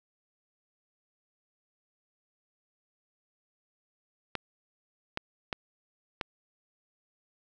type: clicks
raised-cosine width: 0.3 ms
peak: -15 dBFS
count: 4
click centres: 4.353 / 5.174 / 5.528 / 6.212 s
effects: none